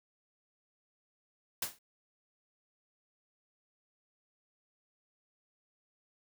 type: noise with exponential decay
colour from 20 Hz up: white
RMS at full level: -30 dBFS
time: 1.62-1.79 s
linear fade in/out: 5 ms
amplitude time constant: 35 ms
effects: none